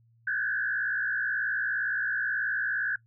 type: tone with frequency modulation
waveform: sine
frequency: 1600 Hz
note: G6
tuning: 35 cents sharp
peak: -26 dBFS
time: 0.27-2.96 s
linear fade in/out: 5 ms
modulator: 59 Hz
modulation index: 1.9
effects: noise-tail reverb RT60 0.1 s tail -20 dB re dry + added 115 Hz sine -60 dBFS peak until 3.06 s